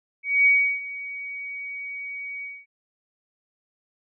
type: tone with ADSR envelope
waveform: sine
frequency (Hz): 2255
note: C#7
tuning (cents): +29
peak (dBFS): -13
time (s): 0.23-2.66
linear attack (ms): 230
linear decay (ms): 340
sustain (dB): -18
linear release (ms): 230
effects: none